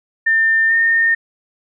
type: tone with pitch glide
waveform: sine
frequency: 1800 to 1826.2 Hz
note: A6 to A#6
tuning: +39 to -36 cents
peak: -11 dBFS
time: 0.26-1.15 s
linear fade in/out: 10 ms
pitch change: +25 cents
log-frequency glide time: 0.68-0.74 s
effects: none